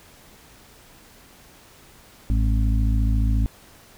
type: harmonic tone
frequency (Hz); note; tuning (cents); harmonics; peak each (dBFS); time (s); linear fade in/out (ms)
54.3; A1; -22; 1 / 2 / 4 / 5; -18 / -24 / -30 / -32; 2.3-3.46; 0
effects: pink hiss -50 dBFS RMS until 3.97 s